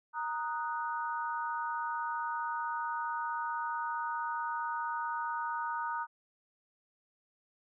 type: chord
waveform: sine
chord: D# minor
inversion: second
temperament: equal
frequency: 932.3 / 1244.5 / 1480 Hz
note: A#5 / D#6 / F#6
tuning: 0 / 0 / 0 cents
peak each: -35 / -38 / -40 dBFS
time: 0.13-6.07 s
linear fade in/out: 50 ms
effects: none